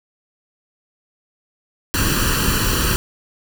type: noise with comb filter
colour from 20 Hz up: pink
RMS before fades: -18 dBFS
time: 1.94-2.96 s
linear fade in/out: 0 ms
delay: 0.69 ms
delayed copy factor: +0.8
effects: none